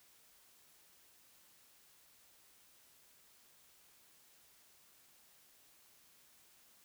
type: silence
effects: white hiss -66 dBFS RMS until 6.84 s